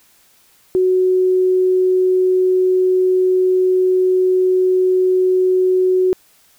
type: tone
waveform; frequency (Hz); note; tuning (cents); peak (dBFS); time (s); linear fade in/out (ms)
sine; 370; F#4; 0; -11; 0.75-6.13; 0
effects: white hiss -53 dBFS RMS until 6.58 s